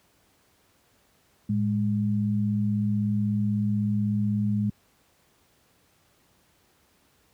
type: tone pair together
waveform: sine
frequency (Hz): 110 / 206.2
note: A2 / G#3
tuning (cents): 0 / -12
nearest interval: major seventh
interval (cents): 1088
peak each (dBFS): -26 / -24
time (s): 1.49-4.7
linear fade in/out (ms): 5
effects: pink hiss -64 dBFS RMS until 7.33 s + high-pass 60 Hz 12 dB/octave